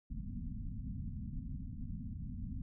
pink low-pass noise, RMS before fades -42 dBFS, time 0.1-2.62 s, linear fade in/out 5 ms, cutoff 260 Hz, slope 96 dB/octave, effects none

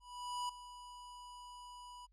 square tone with ADSR envelope, 982 Hz, B5, 10 cents flat, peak -37 dBFS, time 0-2.07 s, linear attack 490 ms, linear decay 6 ms, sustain -14 dB, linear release 24 ms, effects added 47 Hz sine -66 dBFS peak until 2.12 s + resampled to 24000 Hz

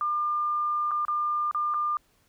sine tone with dropouts, 1200 Hz, D6, 37 cents sharp, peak -24 dBFS, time 0.01-1.97 s, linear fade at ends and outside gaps 1 ms, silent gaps 0.91-0.915 / 1.051-1.082 / 1.512-1.547 / 1.739-1.743 s, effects pink hiss -66 dBFS RMS until 2.28 s

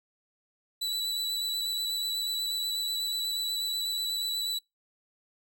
40% pulse tone with vibrato, 3954 Hz, B7, 1 cent sharp, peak -28 dBFS, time 0.81-4.59 s, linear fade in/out 10 ms, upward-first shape sine, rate 8.2 Hz, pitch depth 13 cents each way, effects noise-tail reverb RT60 0.2 s tail -26 dB re dry

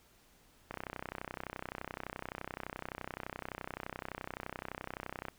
click train, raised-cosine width 0.5 ms, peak -24 dBFS, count 146, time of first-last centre 0.71-5.284 s, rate 31.7 Hz, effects pink hiss -65 dBFS RMS until 5.38 s

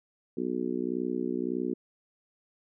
harmonic tone, 61.74 Hz, B1, in tune, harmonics 3 / 4 / 5 / 6 / 7, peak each -39 / -33 / -34 / -33 / -39 dBFS, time 0.37-1.74 s, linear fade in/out 5 ms, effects none

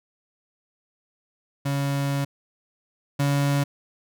35% pulse tone pair in turn, 140 / 141.63 Hz, C#3 / C#3, +18 / +38 cents, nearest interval unison, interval 20 cents, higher second, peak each -21 / -18 dBFS, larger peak second, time 1.65-2.25 / 3.19-3.64 s, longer first, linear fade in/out 10 ms, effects none

